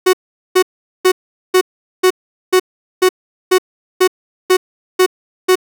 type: tone bursts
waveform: 45% pulse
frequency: 370 Hz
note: F#4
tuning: in tune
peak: -7 dBFS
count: 12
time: 0.06-5.556 s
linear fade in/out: 10 ms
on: 73 ms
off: 420 ms
effects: none